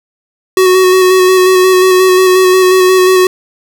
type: tone with vibrato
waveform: square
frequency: 371.2 Hz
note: F#4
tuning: 6 cents sharp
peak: -5 dBFS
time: 0.57-3.27 s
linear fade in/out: 2 ms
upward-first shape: square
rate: 5.6 Hz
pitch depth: 17 cents each way
effects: none